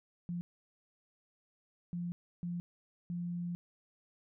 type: tone bursts at uneven times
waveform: sine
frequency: 174.1 Hz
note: F3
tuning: 5 cents flat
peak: -35 dBFS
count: 4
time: 0.29-0.41 / 1.93-2.12 / 2.43-2.6 / 3.1-3.55 s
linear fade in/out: 0 ms
effects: none